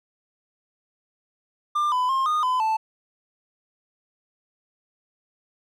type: tone with pitch steps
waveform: triangle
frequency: 1194 / 1003 / 1064 / 1228 / 1012 / 880 Hz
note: D6 / B5 / C6 / D#6 / B5 / A5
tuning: +28 / +26 / +29 / -23 / +42 / 0 cents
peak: -18 dBFS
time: 1.75-2.77 s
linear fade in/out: 10 ms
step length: 170 ms
effects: none